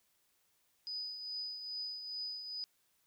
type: tone with tremolo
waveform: sine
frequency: 4978 Hz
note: D#8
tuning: in tune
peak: -37 dBFS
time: 0.87-2.64 s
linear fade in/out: 0 ms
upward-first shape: triangle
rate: 2.4 Hz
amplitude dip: 55%
effects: white hiss -75 dBFS RMS until 3.06 s